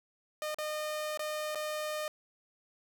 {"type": "tone with dropouts", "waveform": "sawtooth", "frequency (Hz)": 610, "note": "D#5", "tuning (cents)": -34, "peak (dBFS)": -30, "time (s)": [0.42, 2.08], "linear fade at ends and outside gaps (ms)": 1, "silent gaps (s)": [[0.545, 0.585], [1.174, 1.193], [1.548, 1.555]], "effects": []}